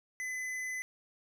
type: tone with hard clipping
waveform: sine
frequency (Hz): 2018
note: B6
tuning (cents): +37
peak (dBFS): -37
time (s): 0.2-0.82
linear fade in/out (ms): 0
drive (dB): 11
effects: none